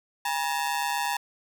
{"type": "ring-modulated tone", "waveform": "sawtooth", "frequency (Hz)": 887, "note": "A5", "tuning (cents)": 14, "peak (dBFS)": -19, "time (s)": [0.25, 1.17], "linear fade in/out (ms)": 5, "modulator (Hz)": 74, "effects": []}